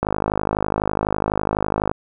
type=click train; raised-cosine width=1 ms; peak=-5 dBFS; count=99; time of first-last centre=0.03-1.915 s; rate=52 Hz; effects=none